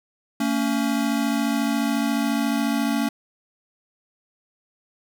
square tone pair together, 225.8 / 280 Hz, A3 / C#4, +45 / +18 cents, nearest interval major third, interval 373 cents, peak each -24 dBFS, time 0.4-3.09 s, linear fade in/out 5 ms, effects none

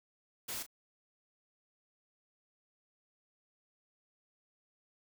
white noise with echo, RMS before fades -40 dBFS, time 0.48-0.63 s, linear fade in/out 10 ms, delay 35 ms, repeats 1, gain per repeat -11 dB, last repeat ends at 0.665 s, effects none

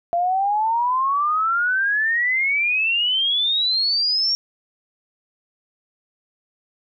sine exponential sweep, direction up, 680 to 5588 Hz, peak -17 dBFS, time 0.13-4.35 s, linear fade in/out 0 ms, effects none

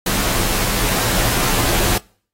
pink noise with comb filter, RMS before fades -18 dBFS, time 0.06-1.98 s, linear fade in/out 5 ms, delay 13 ms, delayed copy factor -0.7, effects noise-tail reverb RT60 0.5 s tail -26 dB re dry + AAC 48 kbps

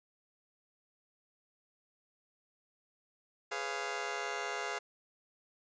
15% pulse chord, C# dominant seventh, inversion second, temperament just, 415.8 / 498.9 / 554.4 / 693 Hz, G#4 / B4 / C#5 / E#5, +2 / +17 / 0 / -14 cents, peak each -34 / -36 / -40 / -34 dBFS, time 3.51-4.79 s, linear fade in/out 10 ms, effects resampled to 16000 Hz

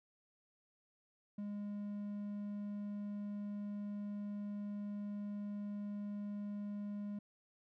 triangle tone, 205.2 Hz, G#3, 21 cents flat, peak -38 dBFS, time 1.38-7.19 s, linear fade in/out 5 ms, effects none

